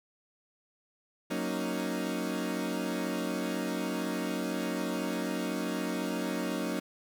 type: chord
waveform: 30% pulse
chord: D# minor seventh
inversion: first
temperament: equal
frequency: 185 / 233.1 / 277.2 / 311.1 Hz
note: F#3 / A#3 / C#4 / D#4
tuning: 0 / 0 / 0 / 0 cents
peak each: -34 dBFS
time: 1.3-6.8 s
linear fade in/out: 10 ms
effects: none